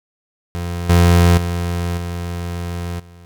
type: tone with level steps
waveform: 30% pulse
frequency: 86.8 Hz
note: F2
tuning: 10 cents flat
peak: -19 / -6 / -16 / -20 / -37 dBFS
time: 0.55-3.25 s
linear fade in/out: 0 ms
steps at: 0.89 / 1.37 / 1.97 / 2.99 s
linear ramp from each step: 10 ms
effects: none